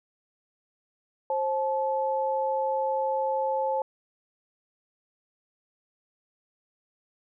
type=tone pair together; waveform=sine; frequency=532.1 / 865 Hz; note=C5 / A5; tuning=+29 / -30 cents; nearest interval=minor sixth; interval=841 cents; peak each=-27 dBFS; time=1.3-3.82 s; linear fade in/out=2 ms; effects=none